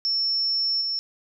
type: tone with level steps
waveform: sine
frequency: 5400 Hz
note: E8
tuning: 41 cents sharp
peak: -21 / -24 dBFS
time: 0.05-0.99 s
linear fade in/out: 0 ms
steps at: 0.81 s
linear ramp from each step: 5 ms
effects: none